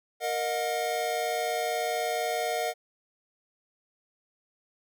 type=chord; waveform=square; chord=D# minor; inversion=second; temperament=equal with one note detuned; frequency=466.2 / 622.3 / 722.3 Hz; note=A#4 / D#5 / F#5; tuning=0 / 0 / -42 cents; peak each=-34 / -33 / -31 dBFS; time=0.2-2.74 s; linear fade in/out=50 ms; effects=none